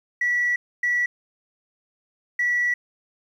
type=tone bursts at uneven times; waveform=sine; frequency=1946 Hz; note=B6; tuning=26 cents flat; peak=-18 dBFS; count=3; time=0.21-0.56 / 0.83-1.06 / 2.39-2.74 s; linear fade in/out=5 ms; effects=tanh soft clip ceiling -15 dBFS + 9-bit